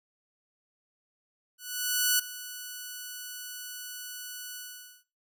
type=tone with ADSR envelope; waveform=5% pulse; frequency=1480 Hz; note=F#6; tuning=in tune; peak=-10 dBFS; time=1.58-5.04 s; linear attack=610 ms; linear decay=9 ms; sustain=-17 dB; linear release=480 ms; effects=noise-tail reverb RT60 0.3 s tail -19 dB re dry